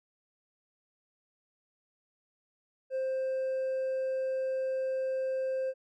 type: tone with hard clipping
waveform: sine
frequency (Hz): 525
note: C5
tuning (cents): +6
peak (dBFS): -30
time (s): 2.9-5.74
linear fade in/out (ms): 50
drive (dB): 2
effects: none